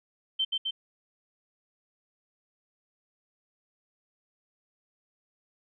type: tone with echo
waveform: sine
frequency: 3110 Hz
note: G7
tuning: 14 cents flat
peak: -24 dBFS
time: 0.39-0.45 s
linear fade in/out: 10 ms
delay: 130 ms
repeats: 2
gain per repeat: -2 dB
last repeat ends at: 0.71 s
effects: none